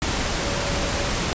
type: tone in noise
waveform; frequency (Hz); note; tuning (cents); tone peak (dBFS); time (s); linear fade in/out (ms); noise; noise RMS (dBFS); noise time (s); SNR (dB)
sine; 567; C#5; +39; -32; 0.42-1.09; 0; pink; -24; 0.02-1.33; -11
effects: resampled to 16000 Hz